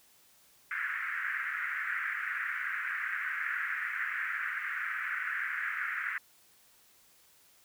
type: band-pass noise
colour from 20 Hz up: white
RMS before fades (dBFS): -35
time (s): 0.71-6.18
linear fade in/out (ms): 2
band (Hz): 1400 to 2000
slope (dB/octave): 48
effects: white hiss -63 dBFS RMS until 7.64 s